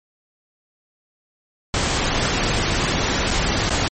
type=noise with dropouts; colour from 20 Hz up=pink; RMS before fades=-20 dBFS; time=1.74-3.88 s; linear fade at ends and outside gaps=1 ms; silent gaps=3.306-3.311 / 3.695-3.705 s; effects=MP3 32 kbps